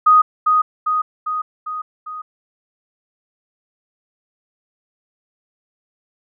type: tone with echo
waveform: sine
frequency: 1246 Hz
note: D#6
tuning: 2 cents sharp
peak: -7 dBFS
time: 0.06-0.22 s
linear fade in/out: 10 ms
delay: 400 ms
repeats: 5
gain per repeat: -4 dB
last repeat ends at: 2.22 s
effects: none